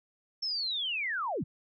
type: linear sweep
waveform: sine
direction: down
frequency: 5420 to 90.2 Hz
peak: -30 dBFS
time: 0.42-1.44 s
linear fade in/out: 10 ms
effects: none